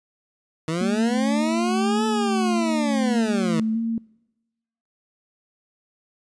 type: linear two-way sweep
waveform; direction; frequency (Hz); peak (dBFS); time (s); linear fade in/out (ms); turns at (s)
20% pulse; up then down; 155.56 to 436.7 to 155.56; -18; 0.68-3.6; 2; 2.06
type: tone with vibrato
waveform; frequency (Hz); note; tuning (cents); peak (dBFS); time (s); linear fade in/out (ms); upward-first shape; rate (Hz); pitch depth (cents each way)
sine; 224.2; A3; +33; -21; 0.81-3.98; 2; square; 1.7; 28
effects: noise-tail reverb RT60 1.0 s tail -25 dB re dry + resampled to 22050 Hz